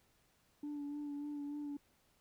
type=tone with vibrato; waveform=sine; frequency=290.6 Hz; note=D4; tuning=18 cents flat; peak=-38 dBFS; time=0.63-1.77 s; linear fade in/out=5 ms; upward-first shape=sine; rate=3.4 Hz; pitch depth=25 cents each way; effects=tanh soft clip ceiling -38 dBFS + pink hiss -73 dBFS RMS until 2.2 s